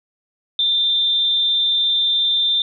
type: tone with amplitude modulation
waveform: sine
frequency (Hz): 3583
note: A7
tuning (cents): +31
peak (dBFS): -13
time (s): 0.59-2.62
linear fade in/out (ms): 2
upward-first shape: sine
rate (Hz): 289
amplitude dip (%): 35
effects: none